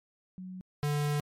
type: tone pair in turn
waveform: sine / square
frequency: 185 / 146.83 Hz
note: F#3 / D3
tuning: 0 / 0 cents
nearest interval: major third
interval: 400 cents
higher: first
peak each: -39 / -28 dBFS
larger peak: second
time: 0.38-0.61 / 0.83-1.2 s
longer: second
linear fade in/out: 0 ms
effects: MP3 64 kbps